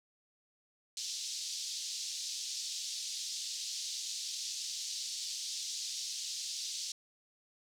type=band-pass noise; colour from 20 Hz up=white; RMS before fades=-40 dBFS; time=0.97-6.92 s; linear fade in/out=2 ms; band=3800 to 6400 Hz; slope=24 dB/octave; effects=none